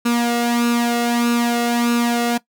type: tone with flanger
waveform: sawtooth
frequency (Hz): 237.5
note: A#3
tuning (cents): +33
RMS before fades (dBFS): -18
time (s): 0.05-2.38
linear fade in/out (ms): 10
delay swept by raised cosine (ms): 0.75 to 1.49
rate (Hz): 1.6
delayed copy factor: +0.65
effects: noise-tail reverb RT60 0.1 s tail -19 dB re dry